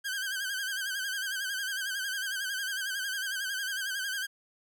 sawtooth tone with vibrato, 1568 Hz, G6, in tune, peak -28 dBFS, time 0.04-4.27 s, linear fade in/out 20 ms, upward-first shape sine, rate 11 Hz, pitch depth 79 cents each way, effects none

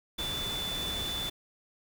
sine tone in noise, 3496 Hz, A7, 12 cents flat, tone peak -33 dBFS, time 0.18-1.3 s, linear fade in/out 10 ms, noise pink, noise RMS -38 dBFS, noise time 0.18-1.3 s, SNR +2 dB, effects none

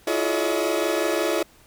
40% pulse tone cluster, 329.8 / 355.1 / 426.3 / 568 / 633 Hz, E4 / F4 / G#4 / C#5 / D#5, +1 / +29 / +45 / +42 / +30 cents, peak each -27 dBFS, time 0.07-1.43 s, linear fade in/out 5 ms, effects pink hiss -54 dBFS RMS until 1.66 s

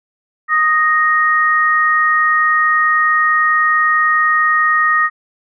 sine tone pair together, 1244.5 / 1864.6 Hz, D#6 / A#6, 0 / 0 cents, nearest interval perfect fifth, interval 700 cents, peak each -13 dBFS, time 0.48-5.1 s, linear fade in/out 50 ms, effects none

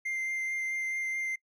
triangle tone with vibrato, 2093 Hz, C7, in tune, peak -29 dBFS, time 0.05-1.36 s, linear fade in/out 10 ms, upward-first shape sine, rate 4.6 Hz, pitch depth 9 cents each way, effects noise-tail reverb RT60 0.1 s tail -23 dB re dry

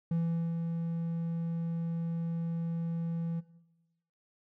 triangle tone with ADSR envelope, 166.9 Hz, E3, 22 cents sharp, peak -25 dBFS, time 0.11-3.41 s, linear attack 4 ms, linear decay 420 ms, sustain -5 dB, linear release 21 ms, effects noise-tail reverb RT60 1.0 s tail -18 dB re dry

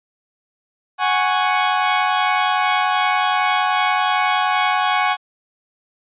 sawtooth chord, F# suspended second, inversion none, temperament equal, 740 / 830.6 / 1108.7 Hz, F#5 / G#5 / C#6, 0 / 0 / 0 cents, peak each -16 dBFS, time 0.98-5.17 s, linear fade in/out 50 ms, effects resampled to 8000 Hz

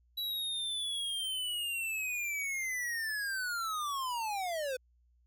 square linear sweep, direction down, 3937 to 493.9 Hz, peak -34 dBFS, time 0.17-4.77 s, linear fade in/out 10 ms, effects added 60 Hz sine -65 dBFS peak until 5.26 s

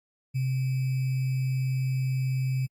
sine tone with sample-and-hold, 130.81 Hz, C3, in tune, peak -24 dBFS, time 0.34-2.67 s, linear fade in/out 20 ms, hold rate 2450 Hz, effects AAC 64 kbps

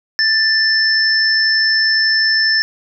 sine tone pair together, 1767 / 5295 Hz, A6 / E8, +7 / +7 cents, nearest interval octave + perfect fifth, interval 1900 cents, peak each -14 dBFS, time 0.19-2.62 s, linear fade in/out 0 ms, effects none

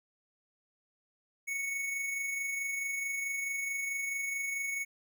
square tone with amplitude modulation, 2217 Hz, C#7, in tune, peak -32 dBFS, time 1.47-4.85 s, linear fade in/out 20 ms, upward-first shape sine, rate 24.6 Hz, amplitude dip 35%, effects none

